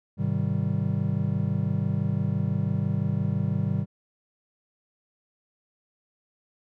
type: chord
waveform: triangle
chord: Ab major seventh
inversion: none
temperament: just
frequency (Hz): 103.83 / 129.78 / 155.74 / 194.67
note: Ab2 / C3 / Eb3 / G3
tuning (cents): 0 / -14 / +2 / -12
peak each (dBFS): -27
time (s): 0.17-3.86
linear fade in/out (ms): 50
effects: none